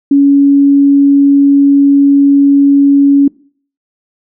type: tone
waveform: sine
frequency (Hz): 280.5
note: C#4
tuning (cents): +21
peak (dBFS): -3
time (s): 0.11-3.28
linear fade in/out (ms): 5
effects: noise-tail reverb RT60 0.5 s tail -23 dB re dry